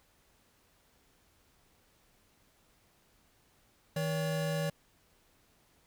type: tone pair together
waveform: square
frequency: 159.28 / 567 Hz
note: D#3 / C#5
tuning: +41 / +39 cents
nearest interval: octave + minor seventh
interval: 2198 cents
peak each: -33 / -36 dBFS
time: 3.96-4.7 s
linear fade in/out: 5 ms
effects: pink hiss -68 dBFS RMS until 5.86 s